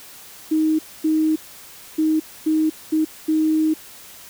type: tone bursts at uneven times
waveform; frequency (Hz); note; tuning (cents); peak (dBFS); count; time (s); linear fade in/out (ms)
sine; 313.3; D#4; +12; -15; 6; 0.51-0.79 / 1.04-1.36 / 1.98-2.2 / 2.46-2.7 / 2.92-3.05 / 3.28-3.74; 10
effects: white hiss -42 dBFS RMS until 4.29 s